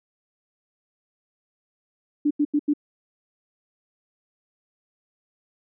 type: tone bursts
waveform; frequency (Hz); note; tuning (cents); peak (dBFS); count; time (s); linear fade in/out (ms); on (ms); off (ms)
sine; 293.7; D4; 0; -17; 4; 2.25-2.737; 10; 58; 85
effects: none